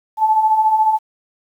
sine beating tone pair, 858 / 872 Hz, A5 / A5, -44 / -16 cents, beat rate 14 Hz, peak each -20 / -12 dBFS, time 0.17-0.99 s, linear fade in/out 50 ms, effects 8-bit

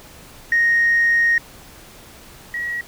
sine tone pair in turn, 1864.7 / 1911.6 Hz, A#6 / A#6, 0 / +43 cents, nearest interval unison, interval 43 cents, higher second, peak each -12 / -22 dBFS, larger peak first, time 0.52-1.38 / 2.54-2.81 s, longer first, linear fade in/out 2 ms, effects tanh soft clip ceiling -9 dBFS + pink hiss -43 dBFS RMS until 2.87 s

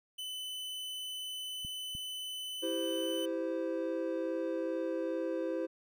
45% pulse tone, 3014 Hz, F#7, 31 cents sharp, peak -38 dBFS, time 0.18-3.26 s, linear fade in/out 10 ms
clicks, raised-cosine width 5 ms, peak -34 dBFS, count 2, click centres 1.649 / 1.951 s
triangle chord, C major, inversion first, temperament equal with one note detuned, 329.6 / 392 / 518.4 Hz, E4 / G4 / C5, 0 / 0 / -16 cents, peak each -34 / -38 / -34 dBFS, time 2.62-5.67 s, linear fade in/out 20 ms
effects none

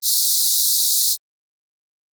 pink high-pass noise, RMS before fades -17 dBFS, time 0.02-1.17 s, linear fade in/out 50 ms, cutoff 3800 Hz, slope 96 dB/octave, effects Opus 24 kbps

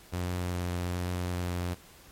sawtooth tone with vibrato, 89 Hz, F2, 33 cents sharp, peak -26 dBFS, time 0.12-1.75 s, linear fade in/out 20 ms, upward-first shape triangle, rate 1.2 Hz, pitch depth 13 cents each way, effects pink hiss -54 dBFS RMS until 2.11 s + MP3 64 kbps

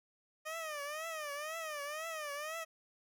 15% pulse tone with vibrato, 613 Hz, D#5, 26 cents flat, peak -33 dBFS, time 0.45-2.65 s, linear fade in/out 20 ms, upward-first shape triangle, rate 2 Hz, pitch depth 150 cents each way, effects none

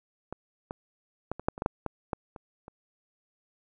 clicks, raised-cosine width 1 ms, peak -22 / -21 / -17 / -24 / -10 / -26 / -16 / -10 / -17 / -15 / -28 / -30 dBFS, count 12, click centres 0.326 / 0.709 / 1.316 / 1.396 / 1.485 / 1.579 / 1.621 / 1.661 / 1.863 / 2.132 / 2.362 / 2.681 s, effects none

